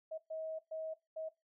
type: tone bursts at uneven times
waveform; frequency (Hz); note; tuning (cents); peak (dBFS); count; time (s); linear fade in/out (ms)
sine; 637; D#5; +41; -39; 4; 0.11-0.18 / 0.3-0.59 / 0.71-0.94 / 1.16-1.29; 10
effects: noise-tail reverb RT60 0.2 s tail -17 dB re dry